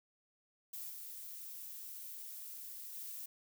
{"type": "noise with level steps", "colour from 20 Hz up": "violet", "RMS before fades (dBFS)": [-45, -48, -46], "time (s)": [0.73, 3.26], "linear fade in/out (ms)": 5, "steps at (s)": [0.89, 2.94], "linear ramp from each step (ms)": 10, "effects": []}